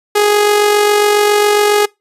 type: tone with amplitude modulation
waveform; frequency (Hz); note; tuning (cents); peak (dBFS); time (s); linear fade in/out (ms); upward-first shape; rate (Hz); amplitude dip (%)
sawtooth; 415.3; G#4; 0; -3; 0.15-1.86; 10; sine; 47.3; 40
effects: noise-tail reverb RT60 0.2 s tail -24 dB re dry + resampled to 32000 Hz